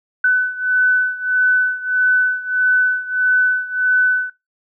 sine beating tone pair, 1502 / 1503.6 Hz, F#6 / F#6, +26 / +27 cents, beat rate 1.6 Hz, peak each -15 / -18 dBFS, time 0.24-4.3 s, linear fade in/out 5 ms, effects noise-tail reverb RT60 0.2 s tail -22 dB re dry

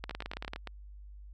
two click trains, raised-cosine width 0.3 ms, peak -21 / -23 dBFS, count 10 / 6, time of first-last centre 0.04-0.535 / 0.11-0.673 s, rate 18.2 / 8.88 Hz, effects added 50 Hz sine -46 dBFS peak until 1.33 s

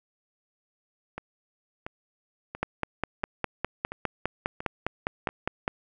two click trains, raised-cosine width 0.5 ms, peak -11 / -20 dBFS, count 16 / 7, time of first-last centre 2.63-5.679 / 1.18-5.29 s, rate 4.92 / 1.46 Hz, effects none

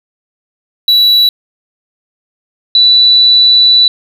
triangle / sine tone pair in turn, 3932 / 3962 Hz, B7 / B7, -8 / +5 cents, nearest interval unison, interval 13 cents, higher second, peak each -3 dBFS, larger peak neither, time 0.88-1.29 / 2.75-3.88 s, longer second, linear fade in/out 2 ms, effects none

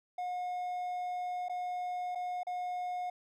triangle tone with dropouts, 721 Hz, F#5, 45 cents flat, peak -32 dBFS, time 0.18-3.1 s, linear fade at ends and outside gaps 5 ms, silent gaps 1.485-1.495 / 2.15-2.155 / 2.433-2.468 s, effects none

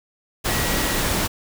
sine tone in noise, 1918 Hz, A#6, 49 cents sharp, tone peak -31 dBFS, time 0.49-1.01 s, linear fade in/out 20 ms, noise pink, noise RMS -22 dBFS, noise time 0.44-1.28 s, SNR -12 dB, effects none

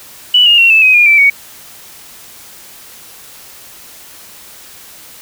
sine tone with pitch steps, 2960 / 2844 / 2733 / 2626 / 2524 / 2425 / 2330 / 2239 Hz, F#7 / F7 / F7 / E7 / D#7 / D#7 / D7 / C#7, 0 / +31 / -38 / -7 / +24 / -45 / -14 / +17 cents, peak -4 dBFS, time 0.34-1.3 s, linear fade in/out 5 ms, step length 120 ms, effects white hiss -36 dBFS RMS until 5.21 s

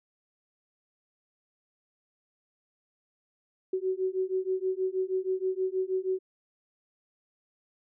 sine beating tone pair, 372.3 / 378.6 Hz, F#4 / F#4, +11 / +40 cents, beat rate 6.3 Hz, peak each -30 dBFS, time 3.73-6.19 s, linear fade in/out 5 ms, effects none

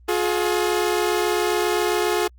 sawtooth tone pair together, 356.3 / 423.7 Hz, F4 / G#4, +35 / +35 cents, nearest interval minor third, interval 300 cents, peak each -18 dBFS, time 0.08-2.28 s, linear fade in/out 10 ms, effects added 60 Hz sine -46 dBFS peak until 2.38 s + Opus 32 kbps

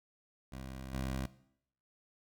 15% pulse tone with level steps, 65.6 Hz, C2, 5 cents sharp, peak -37 / -29 dBFS, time 0.52-1.26 s, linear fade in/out 5 ms, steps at 0.93 s, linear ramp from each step 10 ms, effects noise-tail reverb RT60 0.7 s tail -18 dB re dry

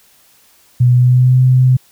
sine tone with pitch glide, 123.47 to 128.19 Hz, B2 to C3, 0 to -35 cents, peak -6 dBFS, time 0.8-1.77 s, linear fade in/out 10 ms, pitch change +65 cents, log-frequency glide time 0.91-1.39 s, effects white hiss -50 dBFS RMS until 1.91 s

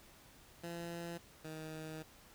15% pulse tone pair in turn, 170.3 / 157.28 Hz, F3 / D#3, -43 / +19 cents, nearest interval minor second, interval 138 cents, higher first, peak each -36 / -38 dBFS, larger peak first, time 0.63-1.18 / 1.44-2.03 s, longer second, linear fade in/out 10 ms, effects pink hiss -61 dBFS RMS until 2.34 s

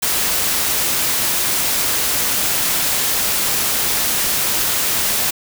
white noise, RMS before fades -18 dBFS, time 0.02-5.31 s, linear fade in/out 10 ms, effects none

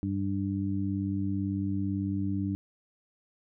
harmonic tone, 98 Hz, G2, in tune, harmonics 1 / 2 / 3, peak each -32 / -32 / -32 dBFS, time 0.03-2.55 s, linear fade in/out 0 ms, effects none

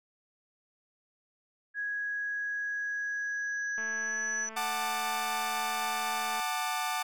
sine tone with pitch glide, 1661.2 to 1686.3 Hz, G#6 to G#6, 0 to +26 cents, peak -31 dBFS, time 1.74-4.48 s, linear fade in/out 50 ms, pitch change +26 cents, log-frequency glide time 4.04-4.14 s
sine tone with exponential growth, 5950 Hz, F#8, 9 cents sharp, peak -33 dBFS, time 1.77-4.49 s, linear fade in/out 1 ms, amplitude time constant 590 ms
click train, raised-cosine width 0.5 ms, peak -31 dBFS, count 580, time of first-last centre 3.78-6.4 s, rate 221 Hz
sawtooth chord, D major, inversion first, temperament equal with one note detuned, 740 / 880 / 1188.3 Hz, F#5 / A5 / D6, 0 / 0 / +20 cents, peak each -31 dBFS, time 4.56-7.03 s, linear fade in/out 10 ms
effects none

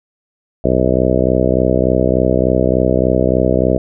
harmonic tone, 63.4 Hz, B1, 46 cents sharp, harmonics 1 / 2 / 3 / 4 / 5 / 6 / 7 / 8 / 9 / 10, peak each -20 / -20 / -20 / -20 / -20 / -20 / -20 / -20 / -20 / -20 dBFS, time 0.64-3.78 s, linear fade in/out 5 ms, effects none

